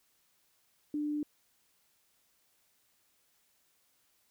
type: tone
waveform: sine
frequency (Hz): 297.1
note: D4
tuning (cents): +20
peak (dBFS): -31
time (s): 0.94-1.23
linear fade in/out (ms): 2
effects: white hiss -72 dBFS RMS until 4.3 s